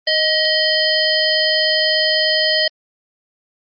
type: harmonic tone with a mistuned harmonic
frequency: 622.3 Hz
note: D#5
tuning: in tune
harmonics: 1 / 3 / 5 / 7 / 8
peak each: -20 / -20 / -20 / -20 / -20 dBFS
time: 0.07-2.68 s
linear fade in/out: 5 ms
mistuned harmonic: 3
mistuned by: +31 cents
effects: Opus 32 kbps